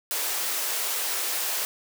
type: high-pass noise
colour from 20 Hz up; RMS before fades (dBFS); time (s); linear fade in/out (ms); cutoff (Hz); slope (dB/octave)
white; -28; 0.11-1.65; 0; 370; 24
effects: none